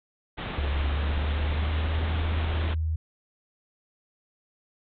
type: low-pass noise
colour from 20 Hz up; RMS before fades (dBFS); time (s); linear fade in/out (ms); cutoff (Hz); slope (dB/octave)
pink; -34; 0.37-2.75; 20; 3800; 96
type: tone with pitch glide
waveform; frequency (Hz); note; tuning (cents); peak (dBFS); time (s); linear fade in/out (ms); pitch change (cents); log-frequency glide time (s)
sine; 70.9 to 79.58; C#2 to D#2; +40 to +40; -24; 0.58-2.96; 5; +200; 0.78-2.08
effects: none